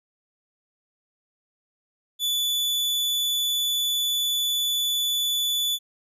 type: tone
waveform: 40% pulse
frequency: 3469 Hz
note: A7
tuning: 25 cents flat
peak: -21 dBFS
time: 2.19-5.79 s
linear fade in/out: 50 ms
effects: none